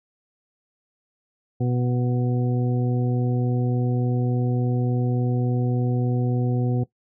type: harmonic tone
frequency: 123.47 Hz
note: B2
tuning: in tune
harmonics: 1 / 2 / 3 / 4 / 6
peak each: -21 / -27 / -31 / -33 / -37 dBFS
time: 1.6-6.84 s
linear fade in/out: 10 ms
effects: noise-tail reverb RT60 0.1 s tail -17 dB re dry